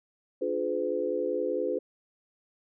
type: chord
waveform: sine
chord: D diminished seventh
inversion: none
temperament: just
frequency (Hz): 293.7 / 352.4 / 422.9 / 507.5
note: D4 / F4 / Ab4 / Cb5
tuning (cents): 0 / +16 / +31 / +47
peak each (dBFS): -36 / -33 / -32 / -30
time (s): 0.41-1.79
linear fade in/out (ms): 10
effects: none